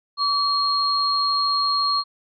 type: tone pair together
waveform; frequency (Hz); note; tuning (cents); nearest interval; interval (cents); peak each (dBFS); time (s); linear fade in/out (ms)
sine; 1143 / 4251; D6 / C8; -47 / +27; octave + major seventh; 2274; -21; 0.17-2.04; 50
effects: none